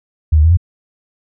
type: tone with pitch steps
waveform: sine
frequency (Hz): 78 / 75.7 / 81.9 / 88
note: D#2 / D#2 / E2 / F2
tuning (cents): +5 / -47 / -11 / +14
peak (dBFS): -6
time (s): 0.32-0.572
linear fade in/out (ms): 10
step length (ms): 63
effects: none